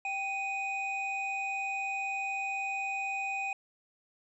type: tone pair together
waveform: triangle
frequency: 783.2 / 2489 Hz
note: G5 / D#7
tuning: -2 / 0 cents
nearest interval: octave + minor sixth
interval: 2002 cents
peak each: -34 / -32 dBFS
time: 0.05-3.53 s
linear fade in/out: 2 ms
effects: resampled to 22050 Hz